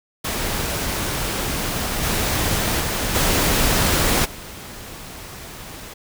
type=noise with level steps; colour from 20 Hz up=pink; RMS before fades=-24 / -21 / -23 / -18 / -36 dBFS; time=0.24-5.94 s; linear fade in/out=10 ms; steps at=2.02 / 2.79 / 3.14 / 4.24 s; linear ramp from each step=20 ms; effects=none